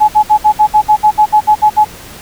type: tone bursts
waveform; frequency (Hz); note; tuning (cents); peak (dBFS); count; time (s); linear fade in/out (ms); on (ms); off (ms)
sine; 850; G#5; +40; -3; 13; 0-1.849; 20; 85; 62
effects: pink hiss -32 dBFS RMS until 2.21 s